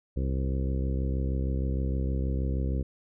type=harmonic tone with a mistuned harmonic; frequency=66.4 Hz; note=C2; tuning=26 cents sharp; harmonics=1 / 2 / 3 / 4 / 5 / 6 / 7 / 8; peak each=-27 / -33 / -37 / -39 / -41 / -43 / -44 / -45 dBFS; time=0.16-2.83 s; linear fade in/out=10 ms; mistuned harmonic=8; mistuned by=-16 cents; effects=none